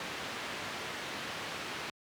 white low-pass noise, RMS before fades -40 dBFS, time 0-1.9 s, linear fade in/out 2 ms, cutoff 2800 Hz, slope 12 dB/octave, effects high-pass 100 Hz 12 dB/octave

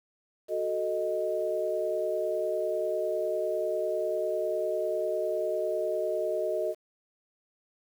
sine chord, D# diminished, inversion first, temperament equal, 370 / 440 / 622.3 Hz, F#4 / A4 / D#5, 0 / 0 / 0 cents, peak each -33 / -33 / -29 dBFS, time 0.48-6.75 s, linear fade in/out 50 ms, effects 9-bit

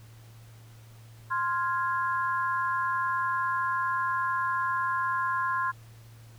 sine chord, F minor, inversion second, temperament equal, 1046.5 / 1396.9 / 1661.2 Hz, C6 / F6 / Ab6, 0 / 0 / 0 cents, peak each -27 / -33 / -33 dBFS, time 1.3-5.72 s, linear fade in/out 20 ms, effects added 113 Hz sine -48 dBFS peak until 6.38 s + pink hiss -58 dBFS RMS until 6.38 s

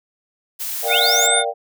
blue noise, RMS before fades -26 dBFS, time 0.59-1.28 s, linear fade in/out 20 ms
sine chord, G minor seventh, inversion first, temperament equal, 466.2 / 587.3 / 698.5 / 784 Hz, Bb4 / D5 / F5 / G5, 0 / 0 / 0 / 0 cents, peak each -25 dBFS, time 0.82-1.54 s, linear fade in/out 50 ms
harmonic tone, 720 Hz, F#5, 47 cents flat, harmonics 1 / 2 / 3 / 5, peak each -27 / -22 / -25 / -19 dBFS, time 0.87-1.45 s, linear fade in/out 50 ms
sine linear sweep, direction up, 1864.7 to 9956 Hz, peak -17 dBFS, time 0.89-1.43 s, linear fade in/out 50 ms
effects none

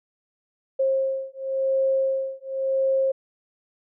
sine beating tone pair, 534 / 534.93 Hz, C5 / C5, +35 / +38 cents, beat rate 0.93 Hz, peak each -24 dBFS, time 0.79-3.12 s, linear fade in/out 10 ms, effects none

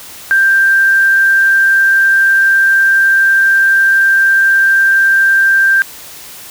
sine tone, 1578 Hz, G6, 11 cents sharp, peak -6 dBFS, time 0.31-5.82 s, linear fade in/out 0 ms, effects white hiss -32 dBFS RMS until 6.5 s

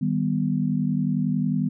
sine chord, Eb augmented, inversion none, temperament equal, 155.56 / 196 / 246.9 Hz, Eb3 / G3 / B3, 0 / 0 / 0 cents, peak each -25 dBFS, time 0.01-1.69 s, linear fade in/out 10 ms, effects none

